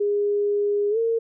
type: tone with pitch glide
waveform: sine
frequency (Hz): 409.9 to 457.4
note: G#4 to A#4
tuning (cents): -23 to -33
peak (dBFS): -19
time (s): 0-1.19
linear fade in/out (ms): 10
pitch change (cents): +190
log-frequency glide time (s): 0.9-0.98
effects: none